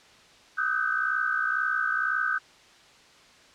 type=tone cluster; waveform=sine; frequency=1232 / 1277 / 1508 / 1570 Hz; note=D#6 / D#6 / F#6 / G6; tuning=-17 / +45 / +32 / +2 cents; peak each=-35 / -31 / -27 / -29 dBFS; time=0.57-2.39 s; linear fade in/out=20 ms; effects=white hiss -54 dBFS RMS until 3.54 s + low-pass 5000 Hz 12 dB/octave